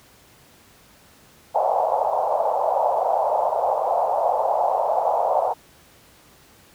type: band-pass noise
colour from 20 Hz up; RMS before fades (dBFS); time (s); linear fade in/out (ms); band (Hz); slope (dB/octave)
white; -21; 1.54-5.54; 20; 550 to 880; 48
effects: pink hiss -52 dBFS RMS until 6.74 s + high-pass 60 Hz 12 dB/octave